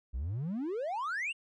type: exponential sweep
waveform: triangle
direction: up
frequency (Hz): 55 to 2910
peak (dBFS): -30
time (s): 0.13-1.33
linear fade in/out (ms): 20
effects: tanh soft clip ceiling -26 dBFS + resampled to 22050 Hz